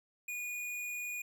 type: tone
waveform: square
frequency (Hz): 2451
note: D#7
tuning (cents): -27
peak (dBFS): -38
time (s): 0.28-1.22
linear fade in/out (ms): 5
effects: none